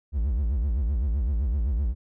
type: tone with vibrato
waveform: triangle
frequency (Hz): 63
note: B1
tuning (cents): +35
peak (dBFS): -20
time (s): 0.12-1.95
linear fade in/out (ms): 50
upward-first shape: sine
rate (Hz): 7.8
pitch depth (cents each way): 290
effects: none